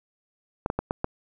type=clicks; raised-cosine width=1 ms; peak=-11 dBFS; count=5; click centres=0.661 / 0.701 / 0.79 / 0.909 / 1.044 s; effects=none